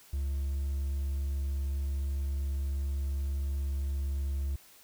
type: tone with hard clipping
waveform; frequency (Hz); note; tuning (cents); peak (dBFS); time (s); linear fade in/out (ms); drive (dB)
triangle; 69.3; C#2; 0; -30; 0.13-4.56; 5; 5
effects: white hiss -57 dBFS RMS until 4.83 s